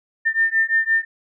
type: beating tone pair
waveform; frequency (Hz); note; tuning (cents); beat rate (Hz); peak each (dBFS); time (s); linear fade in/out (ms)
sine; 1798 / 1803.8; A6 / A6; +37 / +43; 5.8; -19; 0.25-1.05; 20
effects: none